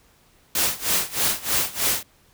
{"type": "noise with tremolo", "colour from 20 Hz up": "white", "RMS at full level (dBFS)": -20, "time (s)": [0.55, 2.03], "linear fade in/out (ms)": 2, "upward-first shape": "sine", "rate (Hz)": 3.2, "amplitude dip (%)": 90, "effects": ["pink hiss -58 dBFS RMS until 2.33 s"]}